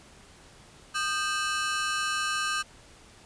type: ring-modulated tone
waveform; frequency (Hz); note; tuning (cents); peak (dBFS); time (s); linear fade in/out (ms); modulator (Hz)
sawtooth; 1396.9; F6; 0; -20; 0.94-2.63; 20; 173
effects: pink hiss -53 dBFS RMS until 3.25 s + resampled to 22050 Hz